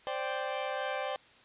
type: chord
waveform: sawtooth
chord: C suspended second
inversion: none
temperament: equal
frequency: 523.3 / 587.3 / 784 Hz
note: C5 / D5 / G5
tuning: 0 / 0 / 0 cents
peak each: -33 dBFS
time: 0.07-1.16 s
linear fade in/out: 0 ms
effects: white hiss -59 dBFS RMS until 1.44 s + resampled to 8000 Hz